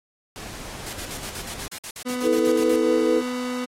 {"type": "noise", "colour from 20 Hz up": "pink", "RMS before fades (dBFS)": -37, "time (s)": [0.36, 1.68], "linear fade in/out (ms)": 0}
{"type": "noise bursts", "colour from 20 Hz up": "white", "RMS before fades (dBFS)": -34, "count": 16, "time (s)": [0.86, 2.762], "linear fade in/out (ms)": 5, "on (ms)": 72, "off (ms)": 50}
{"type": "tone", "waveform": "30% pulse", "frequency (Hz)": 249.3, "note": "B3", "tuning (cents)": 16, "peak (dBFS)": -23, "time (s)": [2.05, 3.66], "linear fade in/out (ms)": 20}
{"type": "chord", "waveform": "sine", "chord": "E suspended fourth", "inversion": "none", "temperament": "equal with one note detuned", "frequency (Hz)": [324.9, 440, 493.9], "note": ["E4", "A4", "B4"], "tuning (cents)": [-25, 0, 0], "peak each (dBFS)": -22, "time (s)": [2.22, 3.23], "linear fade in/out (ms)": 50}
{"effects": ["low-pass 11000 Hz 12 dB/octave", "AAC 48 kbps"]}